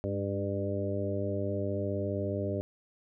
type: harmonic tone with a mistuned harmonic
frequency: 99.6 Hz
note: G2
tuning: 28 cents sharp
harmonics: 1 / 2 / 3 / 4 / 5 / 6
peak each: -34 / -38 / -38 / -37 / -39 / -36 dBFS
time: 0.04-2.61 s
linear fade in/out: 0 ms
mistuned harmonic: 2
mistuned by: +37 cents
effects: none